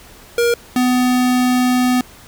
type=tone pair in turn; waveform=square; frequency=472.6 / 250.4 Hz; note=A#4 / B3; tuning=+24 / +24 cents; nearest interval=major seventh; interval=1100 cents; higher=first; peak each=-13 dBFS; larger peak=neither; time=0.38-0.54 / 0.76-2.01 s; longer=second; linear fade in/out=2 ms; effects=pink hiss -42 dBFS RMS until 2.27 s